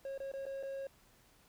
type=tone with dropouts; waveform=triangle; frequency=544 Hz; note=C#5; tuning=33 cents flat; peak=-37 dBFS; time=0.05-0.87 s; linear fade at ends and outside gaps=2 ms; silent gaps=0.178-0.202 / 0.317-0.337 / 0.455-0.464 / 0.628-0.633 s; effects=pink hiss -66 dBFS RMS until 1.48 s